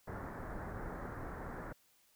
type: low-pass noise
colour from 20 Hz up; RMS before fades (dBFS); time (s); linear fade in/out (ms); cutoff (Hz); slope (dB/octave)
pink; -44; 0.07-1.73; 10; 1800; 48
effects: white hiss -70 dBFS RMS until 2.15 s